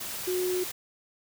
sine tone in noise, 364.4 Hz, F#4, 26 cents flat, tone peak -26 dBFS, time 0.27-0.64 s, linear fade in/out 10 ms, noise white, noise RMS -36 dBFS, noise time 0-0.72 s, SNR +7 dB, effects none

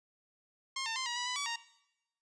10% pulse tone with pitch steps, 1066 / 901 / 1043 / 957 / 978 / 995 / 1141 / 930 Hz, C6 / A5 / C6 / A#5 / B5 / B5 / C#6 / A#5, +32 / +41 / -6 / +45 / -17 / +13 / +50 / -4 cents, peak -26 dBFS, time 0.76-1.56 s, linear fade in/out 5 ms, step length 100 ms, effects noise-tail reverb RT60 0.9 s tail -19 dB re dry + resampled to 22050 Hz

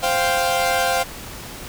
sawtooth chord, C suspended fourth, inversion none, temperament equal, 523.3 / 698.5 / 784 Hz, C5 / F5 / G5, 0 / 0 / 0 cents, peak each -19 / -17 / -19 dBFS, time 0.02-1.04 s, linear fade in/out 20 ms, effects pink hiss -35 dBFS RMS until 1.68 s

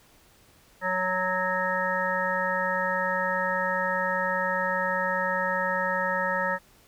harmonic tone, 185 Hz, F#3, in tune, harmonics 1 / 3 / 5 / 7 / 9 / 10, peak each -37 / -30 / -30 / -32 / -32 / -30 dBFS, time 0.81-6.59 s, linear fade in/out 50 ms, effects pink hiss -58 dBFS RMS until 6.87 s

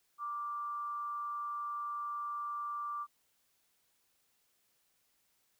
sine tone with frequency modulation, 1174.7 Hz, D6, in tune, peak -36 dBFS, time 0.18-3.07 s, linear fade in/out 50 ms, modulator 230 Hz, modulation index 0.2, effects white hiss -75 dBFS RMS until 5.59 s

